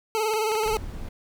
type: tone with vibrato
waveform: 25% pulse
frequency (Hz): 434.9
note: A4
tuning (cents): -20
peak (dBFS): -19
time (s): 0.15-0.77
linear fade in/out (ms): 0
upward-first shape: sine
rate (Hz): 19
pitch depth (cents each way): 56
type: clicks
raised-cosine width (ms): 0.3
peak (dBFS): -20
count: 5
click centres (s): 0.337 / 0.518 / 0.553 / 0.635 / 0.678
type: noise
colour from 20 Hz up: brown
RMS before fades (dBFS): -34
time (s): 0.65-1.09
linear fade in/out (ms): 5
effects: none